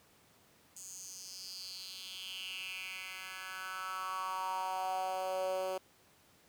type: tone with high-pass filter sweep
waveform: 10% pulse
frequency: 187.4 Hz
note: F#3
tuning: 22 cents sharp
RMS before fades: -40 dBFS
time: 0.76-5.78 s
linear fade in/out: 5 ms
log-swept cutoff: 7300 to 470 Hz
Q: 4.9
effects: pink hiss -65 dBFS RMS until 6.48 s + high-pass 100 Hz 12 dB/octave